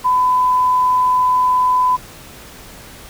sine tone, 1005 Hz, B5, 30 cents sharp, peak -11 dBFS, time 0.04-1.97 s, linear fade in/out 20 ms, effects pink hiss -38 dBFS RMS until 3.09 s

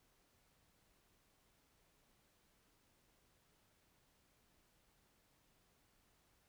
silence, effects pink hiss -75 dBFS RMS until 6.48 s

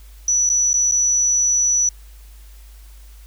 sine tone with dropouts, 5920 Hz, F#8, in tune, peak -14 dBFS, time 0.28-1.89 s, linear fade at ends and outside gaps 2 ms, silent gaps 0.492-0.499 / 0.732-0.74 / 0.913-0.92 s, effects added 51 Hz sine -39 dBFS peak until 3.26 s + white hiss -52 dBFS RMS until 3.26 s

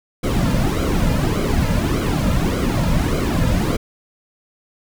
brown noise with flanger, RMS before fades -18 dBFS, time 0.23-3.77 s, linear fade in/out 10 ms, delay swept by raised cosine 1.1 to 2.7 ms, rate 1.7 Hz, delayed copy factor -0.7, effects none

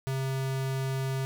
square tone, 133.5 Hz, C3, 35 cents sharp, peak -29 dBFS, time 0.07-1.25 s, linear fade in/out 0 ms, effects none

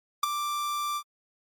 45% pulse tone with ADSR envelope, 1177 Hz, D6, 3 cents sharp, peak -18 dBFS, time 0.23-1.03 s, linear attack 5 ms, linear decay 13 ms, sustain -10 dB, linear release 66 ms, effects MP3 64 kbps

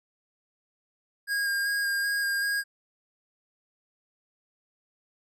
square tone with vibrato, 1623 Hz, G#6, 40 cents flat, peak -26 dBFS, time 1.27-2.64 s, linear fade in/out 50 ms, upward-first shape square, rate 2.6 Hz, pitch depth 12 cents each way, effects resampled to 32000 Hz

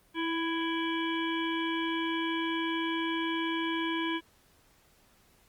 harmonic tone with a mistuned harmonic, 331.3 Hz, E4, 9 cents sharp, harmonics 1 / 3 / 5 / 7 / 9 / 10, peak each -31 / -36 / -38 / -39 / -41 / -41 dBFS, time 0.14-4.21 s, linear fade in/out 50 ms, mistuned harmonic 1, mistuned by -19 cents, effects pink hiss -64 dBFS RMS until 5.48 s + Opus 32 kbps

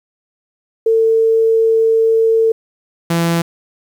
sine / sawtooth tone pair in turn, 449.3 / 168.3 Hz, A4 / E3, +36 / +36 cents, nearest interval octave + perfect fourth, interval 1700 cents, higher first, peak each -9 dBFS, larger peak neither, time 0.86-2.52 / 3.1-3.42 s, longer first, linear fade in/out 5 ms, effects 8-bit

